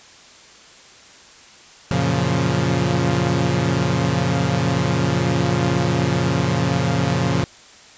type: chord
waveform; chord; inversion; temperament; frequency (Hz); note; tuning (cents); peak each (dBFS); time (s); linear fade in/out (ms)
sawtooth; Gb major seventh; none; equal with one note detuned; 91.38 / 116.54 / 138.59 / 174.61; Gb2 / Bb2 / Db3 / F3; -21 / 0 / 0 / 0; -23 / -19 / -17 / -18; 1.91-7.44; 0
effects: white hiss -45 dBFS RMS until 7.97 s + resampled to 16000 Hz